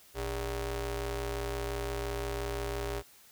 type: ring-modulated tone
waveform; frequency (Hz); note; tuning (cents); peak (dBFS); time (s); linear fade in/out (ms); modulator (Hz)
sawtooth; 174.61; F3; 0; -26; 0.14-3.03; 50; 229
effects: white hiss -58 dBFS RMS until 3.31 s